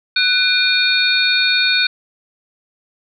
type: tone cluster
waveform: sine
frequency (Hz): 1492 / 2408 / 3684 / 4348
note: F#6 / D7 / A#7 / C#8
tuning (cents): +14 / +43 / -21 / -34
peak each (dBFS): -18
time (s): 0.16-1.87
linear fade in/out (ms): 5
effects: none